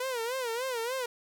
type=tone with vibrato; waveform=sawtooth; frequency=489.3 Hz; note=B4; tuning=16 cents flat; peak=-27 dBFS; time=0-1.06 s; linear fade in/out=5 ms; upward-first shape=sine; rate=3.4 Hz; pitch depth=140 cents each way; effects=none